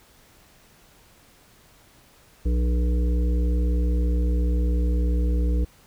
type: harmonic tone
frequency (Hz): 60.1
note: B1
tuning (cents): -46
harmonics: 1 / 3 / 5 / 7 / 8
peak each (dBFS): -19 / -32 / -33 / -40 / -37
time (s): 2.45-5.65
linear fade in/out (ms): 10
effects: pink hiss -55 dBFS RMS until 5.86 s